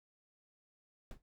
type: noise with exponential decay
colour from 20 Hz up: brown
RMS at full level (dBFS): -40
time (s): 1.11-1.22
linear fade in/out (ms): 1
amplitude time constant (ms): 23
effects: none